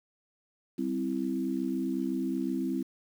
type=chord; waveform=sine; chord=C major; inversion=second; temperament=equal; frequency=196 / 261.6 / 329.6 Hz; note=G3 / C4 / E4; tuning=0 / 0 / 0 cents; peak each=-35 / -31 / -33 dBFS; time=0.78-2.83 s; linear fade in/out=10 ms; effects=9-bit